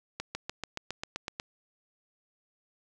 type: accelerating click train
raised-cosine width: 0.2 ms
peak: -17 dBFS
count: 10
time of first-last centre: 0.2-1.399 s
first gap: 150 ms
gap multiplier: 0.97
effects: none